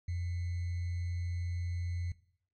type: tone with sample-and-hold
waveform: sine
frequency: 87.31 Hz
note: F2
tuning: in tune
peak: -32 dBFS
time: 0.08-2.12 s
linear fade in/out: 5 ms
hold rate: 2100 Hz
effects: noise-tail reverb RT60 0.6 s tail -18 dB re dry + MP3 32 kbps